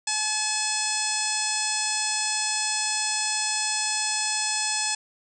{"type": "harmonic tone", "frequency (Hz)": 857, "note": "A5", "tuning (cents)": -46, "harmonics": [1, 2, 3, 4, 5, 6, 7, 8, 9, 10], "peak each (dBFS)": [-33, -35, -33, -36, -34, -31, -35, -35, -31, -32], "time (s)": [0.07, 4.95], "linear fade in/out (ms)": 5, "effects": []}